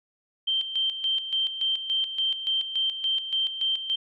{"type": "tone with tremolo", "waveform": "sine", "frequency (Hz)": 3136, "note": "G7", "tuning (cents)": 0, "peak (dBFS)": -22, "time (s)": [0.47, 3.96], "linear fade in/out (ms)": 10, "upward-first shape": "square", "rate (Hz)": 3.5, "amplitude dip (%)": 65, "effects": []}